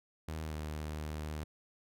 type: tone with pitch glide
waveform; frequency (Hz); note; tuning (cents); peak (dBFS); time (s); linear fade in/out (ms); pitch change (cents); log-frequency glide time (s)
sawtooth; 78.9 to 76.48; D#2 to D#2; +25 to -29; -34; 0.28-1.44; 5; -54; 0.43-0.55
effects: none